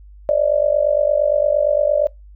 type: tone with amplitude modulation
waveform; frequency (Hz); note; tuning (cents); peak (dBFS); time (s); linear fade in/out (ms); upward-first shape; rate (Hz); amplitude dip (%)
sine; 590; D5; +8; -9; 0.29-2.07; 0; sine; 48.7; 90
effects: noise-tail reverb RT60 0.2 s tail -24 dB re dry + added 50 Hz sine -39 dBFS peak until 2.35 s